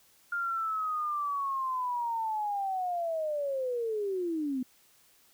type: linear sweep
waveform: sine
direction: down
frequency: 1410 to 247.3 Hz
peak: -29 dBFS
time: 0.32-4.63 s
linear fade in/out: 5 ms
effects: white hiss -63 dBFS RMS until 5.33 s